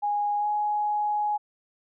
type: tone with pitch glide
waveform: sine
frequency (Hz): 825 to 836.5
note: G#5 to G#5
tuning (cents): -12 to +12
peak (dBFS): -23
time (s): 0.02-1.38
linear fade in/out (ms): 20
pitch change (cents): +24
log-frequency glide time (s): 0.38-0.47
effects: none